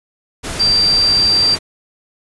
sine tone in noise, 4699 Hz, D8, in tune, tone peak -10 dBFS, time 0.59-1.56 s, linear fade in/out 20 ms, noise pink, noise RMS -24 dBFS, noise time 0.43-1.59 s, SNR +11 dB, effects resampled to 24000 Hz

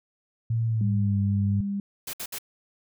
sine tone with pitch glide, 114.3 to 100.66 Hz, A#2 to G2, -34 to +46 cents, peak -22 dBFS, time 0.5-1.61 s, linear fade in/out 5 ms, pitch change -220 cents, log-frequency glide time 0.66-1.15 s
sine tone, 200 Hz, G3, 35 cents sharp, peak -26 dBFS, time 0.81-1.8 s, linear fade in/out 2 ms
white noise bursts, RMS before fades -34 dBFS, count 3, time 2.07-2.386 s, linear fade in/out 5 ms, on 64 ms, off 62 ms
effects none

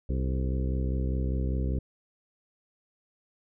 harmonic tone with a mistuned harmonic, 65 Hz, C2, 11 cents flat, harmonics 1 / 2 / 3 / 4 / 5 / 6 / 7 / 8, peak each -27 / -33 / -37 / -39 / -41 / -43 / -44 / -45 dBFS, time 0.09-1.79 s, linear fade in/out 5 ms, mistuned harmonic 7, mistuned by -47 cents, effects none

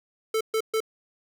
square tone bursts, 441.1 Hz, A4, 4 cents sharp, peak -23 dBFS, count 3, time 0.34-0.804 s, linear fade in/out 5 ms, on 68 ms, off 130 ms, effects none

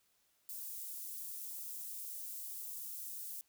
white high-pass noise, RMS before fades -45 dBFS, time 0.49-3.41 s, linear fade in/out 0 ms, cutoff 10000 Hz, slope 12 dB/octave, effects white hiss -75 dBFS RMS until 3.48 s

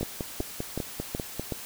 two click trains, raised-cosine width 2 ms, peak -16 / -17 dBFS, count 5 / 8, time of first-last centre 0.03-1.523 / 0.01-1.396 s, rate 2.68 / 5.05 Hz, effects white hiss -41 dBFS RMS until 1.65 s

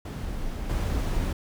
brown noise with level steps, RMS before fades -32 / -26 dBFS, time 0.05-1.33 s, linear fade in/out 5 ms, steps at 0.69 s, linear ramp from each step 10 ms, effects none

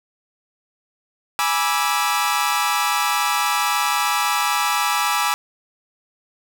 sawtooth chord, E dominant seventh, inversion first, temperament equal with one note detuned, 830.6 / 976.4 / 1174.7 / 1318.5 Hz, G#5 / B5 / D6 / E6, 0 / -20 / 0 / 0 cents, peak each -20 dBFS, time 1.39-5.34 s, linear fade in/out 0 ms, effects none

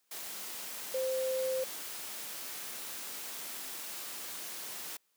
sine tone in noise, 521 Hz, C5, 7 cents flat, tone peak -30 dBFS, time 0.94-1.64 s, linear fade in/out 5 ms, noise white, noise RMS -42 dBFS, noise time 0.11-4.97 s, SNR +9 dB, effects white hiss -75 dBFS RMS until 5.16 s + high-pass 200 Hz 12 dB/octave

